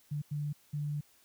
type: tone bursts at uneven times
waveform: sine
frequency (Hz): 147.2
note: D3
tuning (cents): +4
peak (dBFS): -32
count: 3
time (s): 0.11-0.22 / 0.31-0.53 / 0.73-1.01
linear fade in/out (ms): 10
effects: white hiss -65 dBFS RMS until 1.24 s